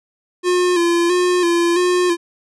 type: tone with vibrato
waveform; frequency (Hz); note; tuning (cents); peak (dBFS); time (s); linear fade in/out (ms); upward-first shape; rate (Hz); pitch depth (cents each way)
square; 350.7; F4; +7; -14; 0.43-2.17; 50; square; 1.5; 41
effects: resampled to 24000 Hz